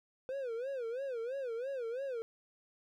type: tone with vibrato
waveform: triangle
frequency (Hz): 501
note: B4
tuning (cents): +25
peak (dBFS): -34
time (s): 0.29-2.22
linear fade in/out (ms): 0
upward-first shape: sine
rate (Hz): 3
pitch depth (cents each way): 180
effects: none